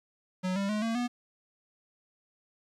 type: tone with pitch steps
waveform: square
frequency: 184.6 / 197.85 / 212 / 227.3 / 243.6 Hz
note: F#3 / G3 / G#3 / A#3 / B3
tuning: -4 / +16 / +36 / -43 / -24 cents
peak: -29 dBFS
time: 0.43-1.08 s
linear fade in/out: 20 ms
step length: 130 ms
effects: low-pass 7000 Hz 12 dB/octave + 11-bit